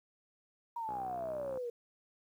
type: exponential sweep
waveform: sine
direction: down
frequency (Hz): 956 to 466.2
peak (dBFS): -36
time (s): 0.76-1.7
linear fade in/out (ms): 5
type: click train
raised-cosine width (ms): 1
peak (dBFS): -32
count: 44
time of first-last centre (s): 0.89-1.574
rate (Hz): 62.9
effects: high-pass 80 Hz 12 dB/octave + 11-bit